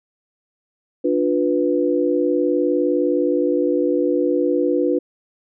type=chord; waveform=sine; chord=B diminished; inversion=first; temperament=equal with one note detuned; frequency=293.7 / 353.3 / 493.9 Hz; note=D4 / F4 / B4; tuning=0 / +20 / 0 cents; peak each=-20 dBFS; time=1.04-4.99 s; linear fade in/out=10 ms; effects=none